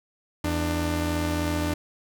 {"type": "tone pair together", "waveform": "sawtooth", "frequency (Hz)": [83.26, 297.9], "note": ["E2", "D4"], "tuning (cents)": [18, 25], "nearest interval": "octave + minor seventh", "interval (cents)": 2207, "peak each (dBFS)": -23, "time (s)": [0.44, 1.74], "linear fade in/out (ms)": 5, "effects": []}